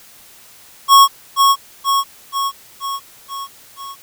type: tone with echo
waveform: square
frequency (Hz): 1101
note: C#6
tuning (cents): -12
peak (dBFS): -5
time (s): 0.88-1.08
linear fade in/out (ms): 50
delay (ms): 480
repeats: 6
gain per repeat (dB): -4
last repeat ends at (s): 3.96
effects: white hiss -44 dBFS RMS until 4.02 s